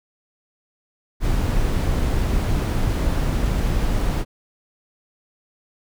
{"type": "noise", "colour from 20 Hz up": "brown", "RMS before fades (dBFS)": -20, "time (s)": [1.2, 4.25], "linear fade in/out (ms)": 50, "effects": []}